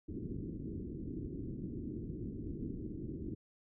white low-pass noise, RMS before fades -42 dBFS, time 0.08-3.35 s, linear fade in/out 10 ms, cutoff 360 Hz, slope 48 dB/octave, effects none

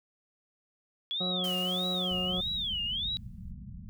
sine tone with vibrato, 3310 Hz, G#7, 6 cents flat, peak -30 dBFS, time 1.11-3.17 s, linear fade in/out 0 ms, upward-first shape sine, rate 1.6 Hz, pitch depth 280 cents each way
harmonic tone, 182.3 Hz, F#3, 25 cents flat, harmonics 1 / 2 / 3 / 4 / 6 / 7, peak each -34 / -41 / -39 / -42 / -54 / -47 dBFS, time 1.2-2.41 s, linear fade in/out 10 ms
white noise with exponential decay, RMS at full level -43 dBFS, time 1.44-3.51 s, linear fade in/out 1 ms, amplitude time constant 450 ms
pink low-pass noise, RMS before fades -43 dBFS, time 2.11-3.89 s, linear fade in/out 0 ms, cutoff 230 Hz, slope 96 dB/octave
effects none

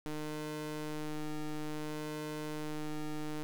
30% pulse ring-modulated tone, 152.3 Hz, D#3, 37 cents flat, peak -31 dBFS, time 0.06-3.43 s, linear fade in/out 0 ms, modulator 152 Hz, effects none

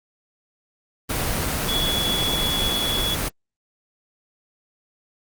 sine tone in noise, 3386 Hz, G#7, 33 cents sharp, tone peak -22 dBFS, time 1.68-3.15 s, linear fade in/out 10 ms, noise pink, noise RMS -24 dBFS, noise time 1.09-3.29 s, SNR -1 dB, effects Opus 24 kbps

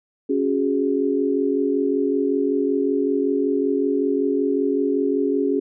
sine chord, C# suspended fourth, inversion none, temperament equal, 277.2 / 370 / 415.3 Hz, C#4 / F#4 / G#4, 0 / 0 / 0 cents, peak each -21 / -24 / -22 dBFS, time 0.29-5.6 s, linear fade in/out 10 ms, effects none

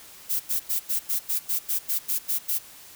violet noise bursts, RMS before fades -25 dBFS, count 12, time 0.29-2.589 s, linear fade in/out 20 ms, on 110 ms, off 89 ms, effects white hiss -47 dBFS RMS until 2.95 s

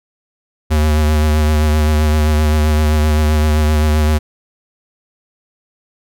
square tone with vibrato, 76.4 Hz, D#2, 31 cents flat, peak -11 dBFS, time 0.7-4.19 s, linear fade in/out 20 ms, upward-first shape triangle, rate 7.7 Hz, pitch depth 35 cents each way, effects none

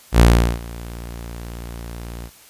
sawtooth tone with ADSR envelope, 58.27 Hz, A#1, in tune, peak -3 dBFS, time 0.12-2.31 s, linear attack 77 ms, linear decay 390 ms, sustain -23 dB, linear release 65 ms, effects white hiss -47 dBFS RMS until 2.49 s + resampled to 32000 Hz

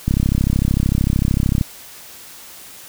click train, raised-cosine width 5 ms, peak -4 dBFS, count 52, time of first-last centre 0.08-1.612 s, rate 33.3 Hz, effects white hiss -39 dBFS RMS until 2.88 s

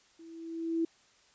sine tone with level ramp, 329.6 Hz, E4, in tune, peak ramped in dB -49 to -25 dBFS, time 0.19-0.85 s, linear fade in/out 5 ms, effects white hiss -64 dBFS RMS until 1.34 s + resampled to 16000 Hz

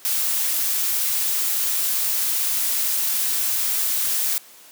blue noise, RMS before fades -22 dBFS, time 0.05-4.38 s, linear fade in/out 0 ms, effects white hiss -47 dBFS RMS until 4.71 s + high-pass 200 Hz 12 dB/octave

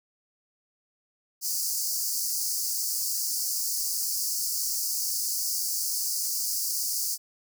pink high-pass noise, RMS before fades -29 dBFS, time 1.41-7.18 s, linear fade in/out 50 ms, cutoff 4600 Hz, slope 96 dB/octave, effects none

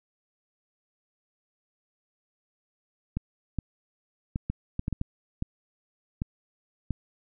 clicks, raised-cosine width 5 ms, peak -16 dBFS, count 11, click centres 3.17 / 3.587 / 4.359 / 4.5 / 4.794 / 4.881 / 4.927 / 5.014 / 5.424 / 6.219 / 6.907 s, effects none

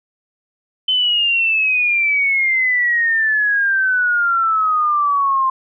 sine exponential sweep, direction down, 3064 to 1046.5 Hz, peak -13 dBFS, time 0.88-5.5 s, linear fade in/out 5 ms, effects none

